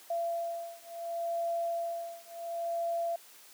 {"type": "beating tone pair", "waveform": "sine", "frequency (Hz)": [678, 678.7], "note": ["E5", "F5"], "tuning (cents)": [49, -50], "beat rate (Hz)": 0.7, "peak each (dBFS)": [-35, -35], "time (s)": [0.1, 3.16], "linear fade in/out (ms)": 5, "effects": ["white hiss -55 dBFS RMS until 3.53 s", "high-pass 300 Hz 12 dB/octave"]}